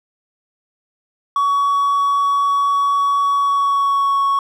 triangle tone with pitch glide, 1126 to 1109.2 Hz, C#6 to C#6, +27 to +1 cents, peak -11 dBFS, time 1.36-4.39 s, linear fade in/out 2 ms, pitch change -26 cents, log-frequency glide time 3.35-4.25 s, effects tanh soft clip ceiling -7 dBFS

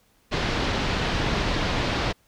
pink low-pass noise, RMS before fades -25 dBFS, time 0.31-2.13 s, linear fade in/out 20 ms, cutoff 4700 Hz, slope 24 dB/octave, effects pink hiss -63 dBFS RMS until 2.27 s

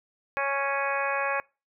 harmonic tone, 277.2 Hz, C#4, in tune, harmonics 2 / 3 / 4 / 5 / 6 / 7 / 8 / 9, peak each -31 / -33 / -31 / -37 / -31 / -40 / -37 / -35 dBFS, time 0.37-1.4 s, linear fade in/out 0 ms, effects noise-tail reverb RT60 0.3 s tail -25 dB re dry

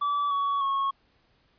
triangle tone with pitch steps, 1153 / 1124.7 / 1097.1 Hz, D6 / C#6 / C#6, -32 / +25 / -18 cents, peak -22 dBFS, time 0.01-0.91 s, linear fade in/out 10 ms, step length 300 ms, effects pink hiss -66 dBFS RMS until 1.58 s + resampled to 11025 Hz

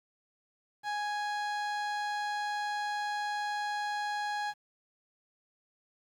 30% pulse tone, 830.6 Hz, G#5, in tune, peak -29 dBFS, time 0.83-4.54 s, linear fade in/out 50 ms, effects low-pass 5000 Hz 12 dB/octave + 10-bit

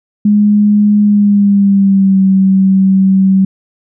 sine tone with pitch glide, 207.7 to 191.57 Hz, G#3 to G3, 0 to -40 cents, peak -5 dBFS, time 0.25-3.45 s, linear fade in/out 5 ms, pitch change -140 cents, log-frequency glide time 1.02-2.2 s, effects none

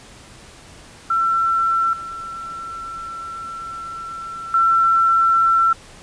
sine tone with level steps, 1346 Hz, E6, 36 cents sharp, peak -15 / -28 / -12 dBFS, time 1.1-5.73 s, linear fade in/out 5 ms, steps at 1.93 / 4.54 s, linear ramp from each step 2 ms, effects pink hiss -43 dBFS RMS until 6.02 s + resampled to 22050 Hz

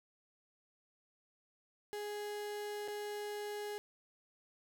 35% pulse tone with dropouts, 415.3 Hz, G#4, in tune, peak -38 dBFS, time 1.93-3.78 s, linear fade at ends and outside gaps 0 ms, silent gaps 2.878-2.883 s, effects none

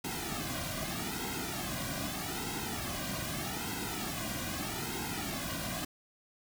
pink noise with flanger, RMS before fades -37 dBFS, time 0.04-5.85 s, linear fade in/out 5 ms, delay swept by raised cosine 1.7 to 2.31 ms, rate 0.81 Hz, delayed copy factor -1, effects none

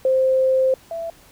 sine tone pair in turn, 523.3 / 665.8 Hz, C5 / E5, 0 / +17 cents, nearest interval major third, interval 417 cents, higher second, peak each -14 / -25 dBFS, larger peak first, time 0.05-0.74 / 0.91-1.1 s, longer first, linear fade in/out 2 ms, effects pink hiss -50 dBFS RMS until 1.31 s

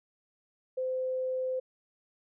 sine tone, 515 Hz, C5, 28 cents flat, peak -29 dBFS, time 0.77-1.6 s, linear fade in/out 10 ms, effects none

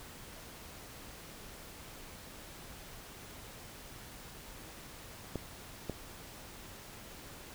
clicks, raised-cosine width 2 ms, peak -22 dBFS, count 2, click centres 5.357 / 5.897 s, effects pink hiss -50 dBFS RMS until 7.54 s

